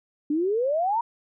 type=exponential sweep; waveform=sine; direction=up; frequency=286.2 to 964 Hz; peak=-21 dBFS; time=0.3-1.01 s; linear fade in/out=5 ms; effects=none